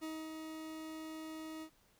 40% pulse tone with ADSR envelope, 316.1 Hz, D#4, 27 cents sharp, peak -39 dBFS, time 0.01-1.7 s, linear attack 26 ms, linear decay 250 ms, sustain -4 dB, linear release 75 ms, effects pink hiss -70 dBFS RMS until 1.99 s

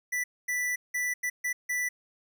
square tone bursts at uneven times, 1975.5 Hz, B6, in tune, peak -28 dBFS, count 6, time 0.12-0.24 / 0.48-0.76 / 0.94-1.14 / 1.23-1.3 / 1.44-1.53 / 1.69-1.89 s, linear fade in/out 10 ms, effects none

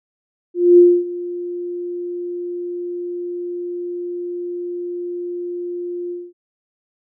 sine tone with ADSR envelope, 351.6 Hz, F4, 12 cents sharp, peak -4 dBFS, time 0.54-6.33 s, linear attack 240 ms, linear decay 260 ms, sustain -19 dB, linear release 220 ms, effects none

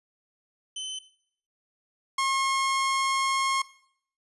sawtooth tone pair in turn, 3050 / 1078.3 Hz, G7 / C#6, -48 / -48 cents, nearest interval octave + tritone, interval 1800 cents, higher first, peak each -29 / -20 dBFS, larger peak second, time 0.76-0.99 / 2.18-3.62 s, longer second, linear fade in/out 5 ms, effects noise-tail reverb RT60 0.6 s tail -17 dB re dry + resampled to 24000 Hz

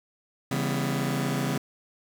sawtooth chord, C# half-diminished seventh, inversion none, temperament just, 138.59 / 166.31 / 199.57 / 249.5 Hz, C#3 / E3 / G3 / B3, 0 / +16 / +31 / +18 cents, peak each -25 / -28 / -29 / -27 dBFS, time 0.51-1.58 s, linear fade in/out 5 ms, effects 8-bit

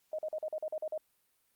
sine tone bursts, 622.3 Hz, D#5, in tune, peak -33 dBFS, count 9, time 0.13-0.978 s, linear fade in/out 2 ms, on 56 ms, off 43 ms, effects white hiss -74 dBFS RMS until 1.55 s + Opus 48 kbps

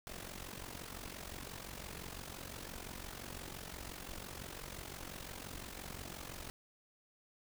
pink noise with amplitude modulation, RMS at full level -44 dBFS, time 0.07-6.5 s, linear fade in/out 0 ms, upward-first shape sine, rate 45.8 Hz, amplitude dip 75%, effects none

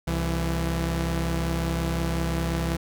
sawtooth tone pair together, 65.51 / 166.7 Hz, C2 / E3, +3 / +20 cents, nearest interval octave + major third, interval 1617 cents, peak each -23 dBFS, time 0.07-2.77 s, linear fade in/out 10 ms, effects none

